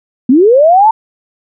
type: linear sweep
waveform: sine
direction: up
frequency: 233.1 to 910 Hz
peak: -3 dBFS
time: 0.29-0.91 s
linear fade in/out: 5 ms
effects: none